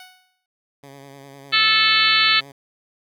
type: tone with exponential decay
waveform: 10% pulse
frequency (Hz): 740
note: F#5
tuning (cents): 0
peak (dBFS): -30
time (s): 0-0.46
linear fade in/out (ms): 2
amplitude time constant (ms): 100
type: tone with vibrato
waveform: 10% pulse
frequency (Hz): 138.59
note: C#3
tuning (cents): 0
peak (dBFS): -32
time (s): 0.83-2.52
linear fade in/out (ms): 5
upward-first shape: sine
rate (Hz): 9.9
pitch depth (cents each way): 35
type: harmonic tone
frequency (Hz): 437.6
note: A4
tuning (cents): -9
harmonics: 3 / 4 / 5 / 6 / 7 / 8 / 9 / 10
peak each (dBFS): -22 / -22 / -22 / -22 / -22 / -22 / -22 / -22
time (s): 1.52-2.41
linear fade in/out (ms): 20
effects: none